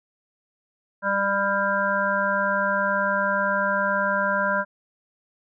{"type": "harmonic tone with a mistuned harmonic", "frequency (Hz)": 199, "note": "G3", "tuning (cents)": 26, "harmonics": [1, 3, 5, 7, 8], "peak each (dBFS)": [-31, -26, -26, -26, -26], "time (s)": [1.02, 4.65], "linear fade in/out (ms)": 50, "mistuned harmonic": 1, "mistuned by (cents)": -18, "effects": []}